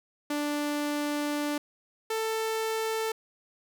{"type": "tone pair in turn", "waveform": "sawtooth", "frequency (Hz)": [293.7, 443.4], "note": ["D4", "A4"], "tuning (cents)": [0, 13], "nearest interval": "perfect fifth", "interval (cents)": 713, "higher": "second", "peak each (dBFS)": -24, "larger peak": "neither", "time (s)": [[0.3, 1.58], [2.1, 3.12]], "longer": "first", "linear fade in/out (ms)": 5, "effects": []}